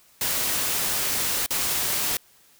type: noise with dropouts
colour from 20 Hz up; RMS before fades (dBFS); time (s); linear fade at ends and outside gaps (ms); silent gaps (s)
white; -25; 0.21-2.17; 2; 1.462-1.506
effects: white hiss -57 dBFS RMS until 2.59 s